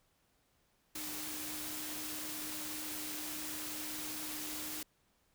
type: tone in noise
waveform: sine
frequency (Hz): 305.4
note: D#4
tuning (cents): -32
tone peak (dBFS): -48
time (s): 0.95-4.83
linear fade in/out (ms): 5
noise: white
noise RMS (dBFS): -42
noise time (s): 0.95-4.83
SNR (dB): -9
effects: pink hiss -74 dBFS RMS until 5.34 s